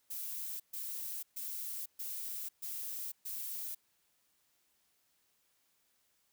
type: noise bursts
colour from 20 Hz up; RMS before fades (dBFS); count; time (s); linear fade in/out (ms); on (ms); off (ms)
violet; -41; 6; 0.1-3.75; 10; 500; 130
effects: white hiss -75 dBFS RMS until 6.32 s